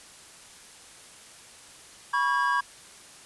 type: tone cluster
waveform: triangle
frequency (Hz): 980 / 1117 / 1628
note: B5 / C#6 / G#6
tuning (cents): -14 / +13 / -35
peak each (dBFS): -25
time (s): 2.13-2.61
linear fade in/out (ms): 10
effects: white hiss -49 dBFS RMS until 3.25 s + resampled to 24000 Hz